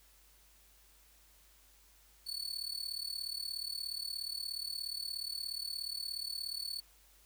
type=tone with amplitude modulation; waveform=40% pulse; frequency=4446 Hz; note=C#8; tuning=4 cents sharp; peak=-33 dBFS; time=2.26-6.81 s; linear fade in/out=20 ms; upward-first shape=sine; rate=36.9 Hz; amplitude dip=85%; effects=added 50 Hz sine -66 dBFS peak until 7.25 s + white hiss -65 dBFS RMS until 7.25 s